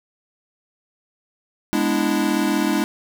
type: chord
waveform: square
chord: E dominant seventh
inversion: first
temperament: equal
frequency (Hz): 207.7 / 246.9 / 293.7 / 329.6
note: G#3 / B3 / D4 / E4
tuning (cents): 0 / 0 / 0 / 0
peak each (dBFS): -24 / -27 / -23 / -24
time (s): 1.73-2.84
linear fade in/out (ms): 0
effects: none